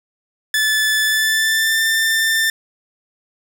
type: tone with pitch glide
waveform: sawtooth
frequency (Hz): 1740 to 1787.9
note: A6 to A6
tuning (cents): -20 to +27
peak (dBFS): -11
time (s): 0.54-2.5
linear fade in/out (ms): 2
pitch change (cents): +47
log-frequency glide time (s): 1.03-1.82
effects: none